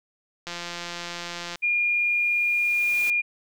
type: click train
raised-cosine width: 0.2 ms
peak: -16 dBFS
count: 189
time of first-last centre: 0.47-1.557 s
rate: 173 Hz
type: noise with exponential growth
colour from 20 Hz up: white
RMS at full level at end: -36 dBFS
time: 1.49-3.1 s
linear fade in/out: 1 ms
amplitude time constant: 350 ms
type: tone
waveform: sine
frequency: 2419 Hz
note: D#7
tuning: 49 cents flat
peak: -20 dBFS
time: 1.62-3.22 s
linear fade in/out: 20 ms
effects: none